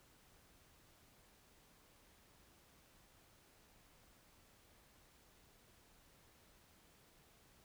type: silence
effects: pink hiss -68 dBFS RMS until 7.64 s